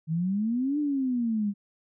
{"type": "exponential two-way sweep", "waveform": "sine", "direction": "up then down", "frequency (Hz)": [154.2, 300.8, 197.9], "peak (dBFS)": -24, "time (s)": [0.07, 1.54], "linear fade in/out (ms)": 50, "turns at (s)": 0.79, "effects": []}